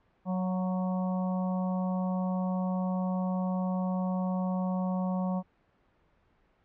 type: harmonic tone with a mistuned harmonic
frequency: 185 Hz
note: F#3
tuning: in tune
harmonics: 1 / 3 / 4 / 5 / 6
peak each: -28 / -38 / -40 / -42 / -44 dBFS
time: 0.25-5.43 s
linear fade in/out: 50 ms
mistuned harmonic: 4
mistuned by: -23 cents
effects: pink hiss -68 dBFS RMS until 6.64 s + low-pass 2000 Hz 12 dB/octave